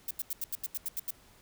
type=noise bursts; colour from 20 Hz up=violet; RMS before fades=-34 dBFS; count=10; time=0.08-1.107 s; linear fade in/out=2 ms; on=28 ms; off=83 ms; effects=pink hiss -60 dBFS RMS until 1.41 s